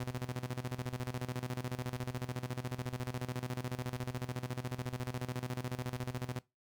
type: tone with tremolo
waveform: sawtooth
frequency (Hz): 125.5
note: B2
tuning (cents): +28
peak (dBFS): -31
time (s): 0-6.39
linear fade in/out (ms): 5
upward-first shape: square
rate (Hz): 14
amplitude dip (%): 80
effects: noise-tail reverb RT60 0.2 s tail -19 dB re dry